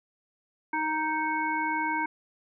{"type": "harmonic tone with a mistuned harmonic", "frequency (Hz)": 311.1, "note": "D#4", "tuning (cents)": 0, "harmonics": [1, 3, 5, 7], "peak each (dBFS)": [-34, -28, -33, -34], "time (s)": [0.73, 2.06], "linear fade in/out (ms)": 5, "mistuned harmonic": 7, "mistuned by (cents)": 23, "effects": []}